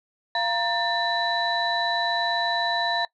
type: tone cluster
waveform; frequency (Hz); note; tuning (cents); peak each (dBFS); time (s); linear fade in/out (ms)
sine; 691 / 942 / 1786 / 3956; F5 / A#5 / A6 / B7; -19 / +18 / +25 / +2; -27; 0.35-3.05; 2
effects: noise-tail reverb RT60 0.1 s tail -22 dB re dry + tanh soft clip ceiling -12 dBFS